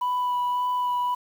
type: tone with vibrato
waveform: sine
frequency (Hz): 987.8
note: B5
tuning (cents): 0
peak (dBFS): -20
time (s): 0.01-1.15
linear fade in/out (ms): 10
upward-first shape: sine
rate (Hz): 1.8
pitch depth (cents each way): 10
effects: tanh soft clip ceiling -21 dBFS + 8-bit